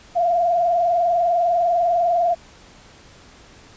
sine tone with vibrato, 691 Hz, F5, 19 cents flat, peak -15 dBFS, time 0.15-2.35 s, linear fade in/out 20 ms, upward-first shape sine, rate 20 Hz, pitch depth 73 cents each way, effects pink hiss -47 dBFS RMS until 3.76 s + resampled to 16000 Hz

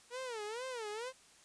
sawtooth tone with vibrato, 466.2 Hz, A#4, in tune, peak -36 dBFS, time 0.1-1.13 s, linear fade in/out 50 ms, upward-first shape sine, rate 2.2 Hz, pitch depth 200 cents each way, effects white hiss -62 dBFS RMS until 1.44 s + resampled to 22050 Hz

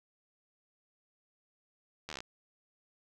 slowing click train, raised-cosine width 0.2 ms, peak -23 dBFS, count 9, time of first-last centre 2.09-2.205 s, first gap 12 ms, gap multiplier 1.05, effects none

